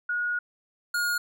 sine / square tone pair in turn, 1447 / 1432 Hz, F#6 / F6, -39 / +43 cents, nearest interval unison, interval 18 cents, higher first, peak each -25 / -25 dBFS, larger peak neither, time 0.09-0.39 / 0.94-1.18 s, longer first, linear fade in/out 5 ms, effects none

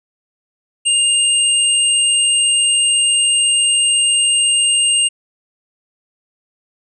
sine tone pair together, 2816 / 8438 Hz, F7 / C9, +14 / +14 cents, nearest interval octave + perfect fifth, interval 1900 cents, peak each -14 dBFS, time 0.85-5.09 s, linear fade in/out 20 ms, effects none

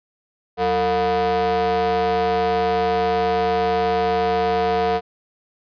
square ring-modulated tone, 132.7 Hz, C3, 25 cents sharp, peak -15 dBFS, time 0.57-5.01 s, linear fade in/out 50 ms, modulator 585 Hz, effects resampled to 11025 Hz

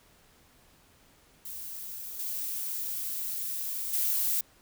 violet noise with level steps, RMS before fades -40 / -34 / -28 dBFS, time 1.45-4.41 s, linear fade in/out 5 ms, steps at 2.19 / 3.93 s, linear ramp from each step 5 ms, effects pink hiss -61 dBFS RMS until 4.61 s

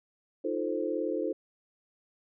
sine chord, F dominant seventh, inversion third, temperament equal, 311.1 / 349.2 / 440 / 523.3 Hz, Eb4 / F4 / A4 / C5, 0 / 0 / 0 / 0 cents, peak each -34 dBFS, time 0.44-1.33 s, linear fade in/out 10 ms, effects none

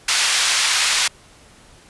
white band-pass noise, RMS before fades -18 dBFS, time 0.08-1.08 s, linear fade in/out 5 ms, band 1200 to 5900 Hz, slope 12 dB/octave, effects pink hiss -48 dBFS RMS until 1.89 s + resampled to 24000 Hz

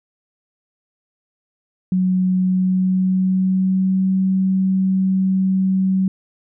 sine tone with pitch glide, 184.8 to 189.45 Hz, F#3 to F#3, -2 to +41 cents, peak -14 dBFS, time 1.92-6.08 s, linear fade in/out 2 ms, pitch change +43 cents, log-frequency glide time 2.37-4.12 s, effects none

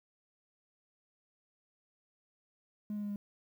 triangle tone with pitch steps, 209.3 / 207.4 / 205.5 / 203.6 Hz, G#3 / G#3 / G#3 / G#3, +14 / -2 / -18 / -34 cents, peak -32 dBFS, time 2.9-3.16 s, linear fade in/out 2 ms, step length 65 ms, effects tanh soft clip ceiling -31 dBFS + 11-bit

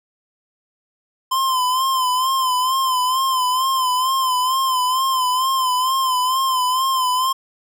square tone with vibrato, 1033 Hz, C6, 22 cents flat, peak -17 dBFS, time 1.31-7.33 s, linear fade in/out 10 ms, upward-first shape sine, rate 2.2 Hz, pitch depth 56 cents each way, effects none

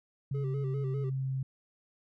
sine tone with pitch glide, 136.3 to 132.73 Hz, C#3 to C3, -29 to +25 cents, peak -30 dBFS, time 0.31-1.43 s, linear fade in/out 5 ms, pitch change -46 cents, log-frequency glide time 0.51-1.28 s
triangle tone with vibrato, 406.5 Hz, G#4, 37 cents flat, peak -36 dBFS, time 0.34-1.1 s, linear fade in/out 10 ms, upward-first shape square, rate 5 Hz, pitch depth 76 cents each way
effects none

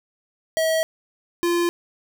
square tone pair in turn, 643 / 345.4 Hz, E5 / F4, -43 / -19 cents, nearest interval major seventh, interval 1076 cents, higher first, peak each -19 dBFS, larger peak neither, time 0.57-0.83 / 1.43-1.69 s, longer neither, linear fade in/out 0 ms, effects none

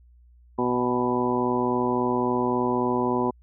harmonic tone with a mistuned harmonic, 123.6 Hz, B2, 2 cents sharp, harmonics 1 / 2 / 3 / 4 / 5 / 6 / 7 / 8, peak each -36 / -26 / -26 / -32 / -35 / -34 / -32 / -28 dBFS, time 0.58-3.31 s, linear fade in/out 10 ms, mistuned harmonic 6, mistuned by +32 cents, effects added 60 Hz sine -51 dBFS peak until 3.42 s

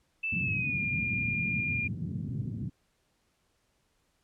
sine tone with pitch glide, 2641 to 2408 Hz, E7 to D7, +3 to +43 cents, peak -29 dBFS, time 0.23-1.88 s, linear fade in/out 10 ms, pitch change -160 cents, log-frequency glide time 0.4-0.8 s
pink band-pass noise, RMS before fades -35 dBFS, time 0.32-2.7 s, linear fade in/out 10 ms, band 100 to 210 Hz, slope 24 dB/octave
effects pink hiss -73 dBFS RMS until 4.23 s + low-pass 11000 Hz 12 dB/octave

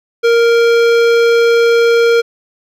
sine tone with hard clipping, 466.2 Hz, A#4, in tune, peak -9 dBFS, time 0.23-2.22 s, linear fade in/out 20 ms, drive 16 dB, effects none

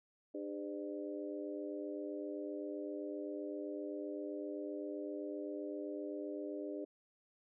harmonic tone with a mistuned harmonic, 100 Hz, G2, 35 cents sharp, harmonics 3 / 4 / 5 / 6, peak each -43 / -45 / -48 / -47 dBFS, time 0.34-6.85 s, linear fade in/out 10 ms, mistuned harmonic 5, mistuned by +42 cents, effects none

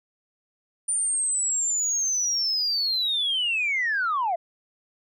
sine linear sweep, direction down, 9200 to 646 Hz, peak -21 dBFS, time 0.88-4.36 s, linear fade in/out 10 ms, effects tanh soft clip ceiling -18 dBFS

